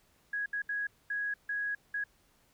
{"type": "tone bursts at uneven times", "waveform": "sine", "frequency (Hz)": 1661.2, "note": "G#6", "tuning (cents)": 0, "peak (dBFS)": -31, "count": 6, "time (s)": [[0.33, 0.46], [0.53, 0.62], [0.69, 0.87], [1.1, 1.34], [1.49, 1.75], [1.94, 2.04]], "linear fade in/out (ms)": 5, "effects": ["pink hiss -68 dBFS RMS until 2.53 s"]}